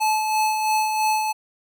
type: tone with tremolo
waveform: square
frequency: 864 Hz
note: A5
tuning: 32 cents flat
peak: -18 dBFS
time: 0-1.33 s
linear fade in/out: 20 ms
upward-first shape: sine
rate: 3 Hz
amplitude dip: 40%
effects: none